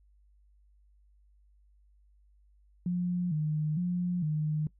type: tone with vibrato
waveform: sine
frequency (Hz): 164.81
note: E3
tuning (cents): 0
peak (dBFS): -27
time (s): 2.86-4.67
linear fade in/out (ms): 2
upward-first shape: square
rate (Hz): 1.1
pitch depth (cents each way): 130
effects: noise-tail reverb RT60 0.1 s tail -20 dB re dry + added 50 Hz sine -60 dBFS peak until 4.79 s